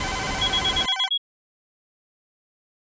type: noise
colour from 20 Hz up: pink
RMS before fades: -29 dBFS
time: 0-0.86 s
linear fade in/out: 2 ms
type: tone with vibrato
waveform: 20% pulse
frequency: 886 Hz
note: A5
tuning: 12 cents sharp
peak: -23 dBFS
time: 0-1.09 s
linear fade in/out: 10 ms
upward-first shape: square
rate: 13 Hz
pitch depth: 250 cents each way
type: tone bursts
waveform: sine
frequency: 3322 Hz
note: G#7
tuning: in tune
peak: -19 dBFS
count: 7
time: 0.41-1.178 s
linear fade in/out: 10 ms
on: 72 ms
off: 44 ms
effects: resampled to 16000 Hz